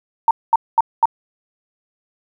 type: tone bursts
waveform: sine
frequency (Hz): 916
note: A#5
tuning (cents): -31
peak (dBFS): -8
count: 4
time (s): 0.28-1.056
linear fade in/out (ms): 2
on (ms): 29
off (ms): 220
effects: 8-bit